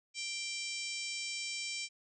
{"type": "harmonic tone with a mistuned harmonic", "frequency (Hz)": 784, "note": "G5", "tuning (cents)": 0, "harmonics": [3, 4, 5, 6, 7, 8, 9, 10], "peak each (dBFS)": [-41, -46, -49, -47, -43, -50, -47, -48], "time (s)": [0.14, 1.89], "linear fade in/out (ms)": 50, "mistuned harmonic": 10, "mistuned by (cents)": 28, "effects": []}